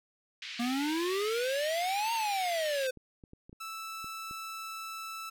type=band-pass noise; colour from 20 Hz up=pink; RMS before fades=-42 dBFS; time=0.42-2.87 s; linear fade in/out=2 ms; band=2100 to 4500 Hz; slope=24 dB/octave
type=exponential two-way sweep; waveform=square; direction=up then down; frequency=233.1 to 933 to 505 Hz; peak=-30 dBFS; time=0.59-2.91 s; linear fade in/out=10 ms; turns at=2.13 s
type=clicks; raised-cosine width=3 ms; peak=-37 dBFS; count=7; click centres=2.973 / 3.238 / 3.334 / 3.495 / 3.529 / 4.044 / 4.311 s
type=tone; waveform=sawtooth; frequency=1318.5 Hz; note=E6; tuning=in tune; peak=-35 dBFS; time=3.6-5.3 s; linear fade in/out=10 ms
effects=none